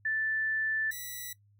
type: tone pair in turn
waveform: sine / 5% pulse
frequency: 1760 / 1960.2 Hz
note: A6 / B6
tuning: 0 / -13 cents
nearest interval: major second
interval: 187 cents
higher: second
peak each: -28 dBFS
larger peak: neither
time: 0.05-0.91 / 0.91-1.33 s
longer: first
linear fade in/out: 5 ms
effects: noise-tail reverb RT60 0.1 s tail -18 dB re dry + added 102 Hz sine -61 dBFS peak until 1.59 s